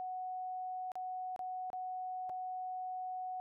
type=tone with dropouts; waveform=sine; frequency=740 Hz; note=F#5; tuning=in tune; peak=-38 dBFS; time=0-3.4 s; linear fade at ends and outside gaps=0 ms; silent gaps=0.918-0.955 / 1.362-1.392 / 1.702-1.731 / 2.294-2.298 s; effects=none